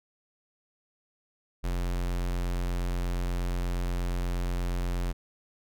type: tone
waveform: square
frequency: 44.2 Hz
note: F1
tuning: 22 cents sharp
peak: -28 dBFS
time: 1.63-5.13 s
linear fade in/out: 20 ms
effects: none